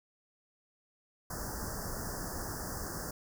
pink band-stop noise, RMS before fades -39 dBFS, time 1.3-3.11 s, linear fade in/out 5 ms, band 1800 to 4800 Hz, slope 96 dB/octave, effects none

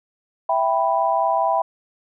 sine chord, E minor, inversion none, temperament equal, 659.3 / 784 / 987.8 Hz, E5 / G5 / B5, 0 / 0 / 0 cents, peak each -21 dBFS, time 0.49-1.62 s, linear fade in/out 5 ms, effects none

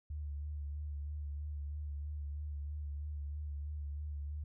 sine tone with vibrato, 73.42 Hz, D2, in tune, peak -38 dBFS, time 0.1-4.44 s, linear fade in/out 5 ms, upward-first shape sine, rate 3.1 Hz, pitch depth 37 cents each way, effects none

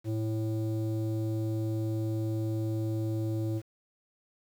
square tone with low-pass filter, 110 Hz, A2, in tune, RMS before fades -31 dBFS, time 0.04-3.62 s, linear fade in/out 50 ms, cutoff 420 Hz, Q 2.8, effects 9-bit

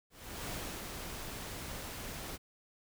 pink noise with ADSR envelope, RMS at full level -40 dBFS, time 0.1-2.38 s, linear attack 380 ms, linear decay 350 ms, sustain -3 dB, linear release 31 ms, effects none

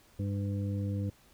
harmonic tone, 100 Hz, G2, 35 cents sharp, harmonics 1 / 2 / 3 / 5, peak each -31 / -37 / -41 / -45 dBFS, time 0.19-1.1 s, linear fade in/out 5 ms, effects pink hiss -62 dBFS RMS until 1.33 s

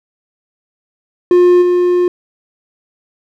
triangle tone with level steps, 356.1 Hz, F4, 34 cents sharp, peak -3 / -7 dBFS, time 1.31-2.08 s, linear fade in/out 2 ms, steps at 1.61 s, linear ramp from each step 20 ms, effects none

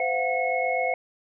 sine tone cluster, 512 / 683 / 731 / 2182 Hz, C5 / F5 / F#5 / C#7, -38 / -39 / -21 / -28 cents, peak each -28 dBFS, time 0-0.94 s, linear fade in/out 2 ms, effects none

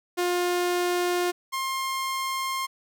sawtooth tone pair in turn, 354.7 / 1062.9 Hz, F4 / C6, +27 / +27 cents, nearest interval octave + perfect fifth, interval 1900 cents, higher second, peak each -19 / -23 dBFS, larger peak first, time 0.17-1.32 / 1.52-2.67 s, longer neither, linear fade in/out 20 ms, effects none

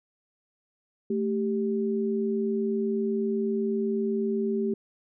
sine tone pair together, 220 / 392 Hz, A3 / G4, 0 / 0 cents, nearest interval minor seventh, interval 1000 cents, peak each -27 dBFS, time 1.1-4.74 s, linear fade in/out 5 ms, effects none

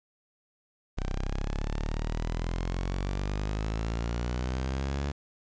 sawtooth exponential sweep, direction up, 31.23 to 71.6 Hz, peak -25 dBFS, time 0.97-5.12 s, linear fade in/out 10 ms, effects resampled to 16000 Hz + 9-bit

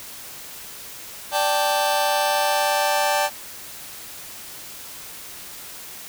sawtooth chord, D suspended fourth, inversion none, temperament just, 587.3 / 783.1 / 881 Hz, D5 / G5 / A5, 0 / -2 / +2 cents, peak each -19 dBFS, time 1.31-3.3 s, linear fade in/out 50 ms, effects white hiss -38 dBFS RMS until 6.08 s

